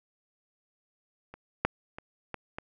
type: clicks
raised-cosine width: 0.5 ms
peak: -29 / -8 / -25 / -20 / -21 dBFS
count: 5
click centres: 1.34 / 1.65 / 1.985 / 2.343 / 2.585 s
effects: none